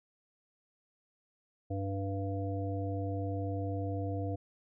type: harmonic tone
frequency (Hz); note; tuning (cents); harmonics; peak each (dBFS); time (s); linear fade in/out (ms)
98; G2; 0; 1 / 3 / 5 / 7; -34 / -39 / -41 / -42; 1.7-4.36; 10
effects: none